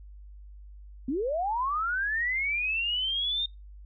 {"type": "linear sweep", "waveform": "sine", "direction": "up", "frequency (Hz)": [238.9, 3676], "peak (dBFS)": -26, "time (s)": [1.08, 3.46], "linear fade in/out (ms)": 5, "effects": ["noise-tail reverb RT60 0.2 s tail -22 dB re dry", "added 50 Hz sine -44 dBFS peak until 3.85 s"]}